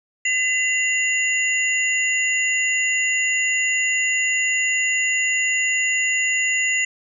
sine tone cluster, 2025 / 2766 / 6950 Hz, B6 / F7 / A8, +43 / -17 / -22 cents, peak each -20 / -23 / -25 dBFS, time 0.25-6.85 s, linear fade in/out 5 ms, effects none

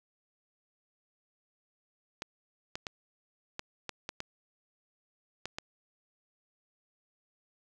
clicks, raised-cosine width 0.2 ms, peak -19 dBFS, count 9, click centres 2.221 / 2.755 / 2.868 / 3.594 / 3.893 / 4.091 / 4.204 / 5.456 / 5.585 s, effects none

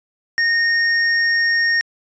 square tone, 1847 Hz, A#6, 16 cents flat, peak -15 dBFS, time 0.38-1.81 s, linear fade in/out 0 ms, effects resampled to 16000 Hz

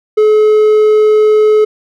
triangle tone, 428 Hz, A4, 48 cents flat, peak -3 dBFS, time 0.17-1.65 s, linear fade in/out 10 ms, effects none

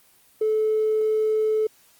triangle tone with tanh clipping, 433.9 Hz, A4, 24 cents flat, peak -18 dBFS, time 0.41-1.67 s, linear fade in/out 5 ms, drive 1 dB, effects white hiss -57 dBFS RMS until 1.99 s + Opus 24 kbps

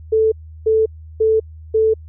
sine tone bursts, 440 Hz, A4, in tune, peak -11 dBFS, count 4, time 0.12-1.94 s, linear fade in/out 10 ms, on 200 ms, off 340 ms, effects added 79 Hz sine -34 dBFS peak until 2.08 s

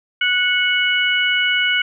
harmonic tone, 736 Hz, F#5, 9 cents flat, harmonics 2 / 3 / 4, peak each -19 / -19 / -19 dBFS, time 0.21-1.82 s, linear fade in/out 5 ms, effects none

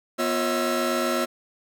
45% pulse tone cluster, 244.8 / 352.5 / 549 / 637 / 1332 Hz, B3 / F4 / C#5 / D#5 / E6, -15 / +16 / -17 / +41 / +18 cents, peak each -29 dBFS, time 0.18-1.26 s, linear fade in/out 20 ms, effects none

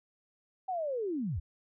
sine linear sweep, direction down, 771 to 61 Hz, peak -31 dBFS, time 0.68-1.4 s, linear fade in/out 10 ms, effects none

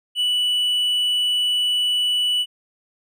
triangle tone, 2960 Hz, F#7, in tune, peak -16 dBFS, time 0.15-2.46 s, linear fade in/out 50 ms, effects none

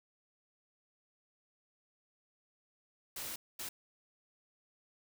white noise bursts at uneven times, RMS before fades -42 dBFS, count 2, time 3.16-3.36 / 3.59-3.69 s, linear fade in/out 5 ms, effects none

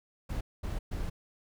brown noise bursts at uneven times, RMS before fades -34 dBFS, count 3, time 0.29-0.41 / 0.63-0.79 / 0.91-1.1 s, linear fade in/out 10 ms, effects none

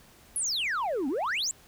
sine exponential two-way sweep, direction down then up, 11250 to 249.7 to 7880 Hz, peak -24 dBFS, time 0.36-1.51 s, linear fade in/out 0 ms, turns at 1.08 s, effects tanh soft clip ceiling -26 dBFS + pink hiss -56 dBFS RMS until 1.67 s

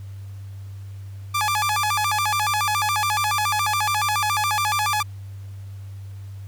sawtooth tone with vibrato, 1000 Hz, B5, 21 cents sharp, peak -16 dBFS, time 1.34-5.03 s, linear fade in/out 10 ms, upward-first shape square, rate 7.1 Hz, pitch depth 290 cents each way, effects added 98 Hz sine -33 dBFS peak until 6.47 s + pink hiss -55 dBFS RMS until 6.47 s

